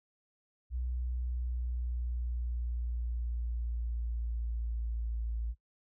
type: tone with pitch glide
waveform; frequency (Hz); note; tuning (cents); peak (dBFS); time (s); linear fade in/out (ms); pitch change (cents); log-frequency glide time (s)
sine; 61.74 to 56.62; B1 to A#1; 0 to -50; -32; 0.7-5.55; 50; -150; 0.86-5.25
effects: noise-tail reverb RT60 0.1 s tail -20 dB re dry